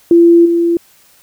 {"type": "tone with level steps", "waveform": "sine", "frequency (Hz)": 340, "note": "F4", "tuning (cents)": -46, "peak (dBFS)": [-3, -9], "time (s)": [0.11, 0.77], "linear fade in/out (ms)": 2, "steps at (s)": 0.45, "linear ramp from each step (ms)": 10, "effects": ["white hiss -48 dBFS RMS until 1.22 s"]}